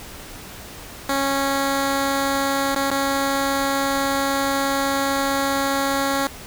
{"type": "tone with dropouts", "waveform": "10% pulse", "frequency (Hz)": 275, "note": "C#4", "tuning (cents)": -14, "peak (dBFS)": -11, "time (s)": [1.09, 6.27], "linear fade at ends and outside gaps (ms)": 2, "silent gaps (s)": [[2.749, 2.761], [2.904, 2.912]], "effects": ["pink hiss -38 dBFS RMS until 6.46 s"]}